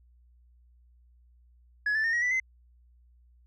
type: tone with pitch steps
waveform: sine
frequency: 1689 / 1756.7 / 1827 / 1900.2 / 1976.3 / 2056 Hz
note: G#6 / A6 / A#6 / A#6 / B6 / C7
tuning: +29 / -3 / -35 / +33 / +1 / -31 cents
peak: -22 dBFS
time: 1.86-2.4 s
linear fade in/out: 5 ms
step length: 90 ms
effects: tanh soft clip ceiling -23 dBFS + added 60 Hz sine -57 dBFS peak until 3.46 s